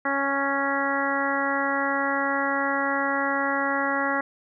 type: harmonic tone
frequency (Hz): 277.2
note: C#4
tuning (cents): 0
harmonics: 1 / 2 / 3 / 4 / 5 / 6 / 7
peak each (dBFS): -30 / -30 / -30 / -30 / -30 / -30 / -30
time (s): 0.05-4.21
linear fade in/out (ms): 5
effects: none